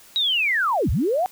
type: linear two-way sweep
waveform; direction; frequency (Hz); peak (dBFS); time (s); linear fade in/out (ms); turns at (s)
sine; down then up; 3890 to 46.25 to 770; -18; 0.16-1.26; 0; 0.9
effects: white hiss -49 dBFS RMS until 1.31 s